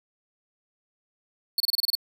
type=tone bursts; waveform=45% pulse; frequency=4435 Hz; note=C#8; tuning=in tune; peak=-20 dBFS; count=8; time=1.58-1.952 s; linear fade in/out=2 ms; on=22 ms; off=28 ms; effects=none